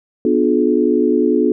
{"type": "chord", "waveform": "sine", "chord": "B diminished seventh", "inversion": "none", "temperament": "just", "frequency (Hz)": [246.9, 296.3, 355.6, 426.7], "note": ["B3", "D4", "F4", "Ab4"], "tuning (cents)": [0, 15, 31, 47], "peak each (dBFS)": -17, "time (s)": [0.25, 1.52], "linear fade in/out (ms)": 2, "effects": []}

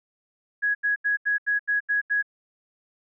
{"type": "tone bursts", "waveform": "sine", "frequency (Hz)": 1667, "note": "G#6", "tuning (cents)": 6, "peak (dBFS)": -20, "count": 8, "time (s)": [0.62, 2.227], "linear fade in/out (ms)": 20, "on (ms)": 130, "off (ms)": 81, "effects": []}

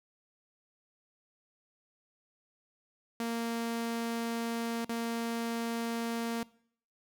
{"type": "tone with dropouts", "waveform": "sawtooth", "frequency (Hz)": 231.5, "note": "A#3", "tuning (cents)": -12, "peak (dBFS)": -28, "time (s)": [3.2, 6.43], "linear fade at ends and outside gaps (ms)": 2, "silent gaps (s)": [4.848, 4.893], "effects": ["noise-tail reverb RT60 0.6 s tail -22 dB re dry"]}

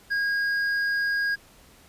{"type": "tone with hard clipping", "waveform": "sine", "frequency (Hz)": 1634, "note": "G#6", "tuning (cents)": -29, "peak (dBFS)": -24, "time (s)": [0.1, 1.36], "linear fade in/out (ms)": 20, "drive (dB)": 5, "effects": ["pink hiss -54 dBFS RMS until 1.88 s", "resampled to 32000 Hz"]}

